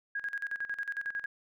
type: tone with tremolo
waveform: sine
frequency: 1640 Hz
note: G#6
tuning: 22 cents flat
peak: -31 dBFS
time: 0.15-1.26 s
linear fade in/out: 5 ms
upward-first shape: square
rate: 11 Hz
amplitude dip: 80%
effects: none